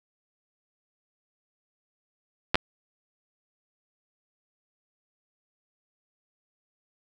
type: clicks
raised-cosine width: 0.3 ms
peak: -4 dBFS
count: 2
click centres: 2.545 / 2.555 s
effects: none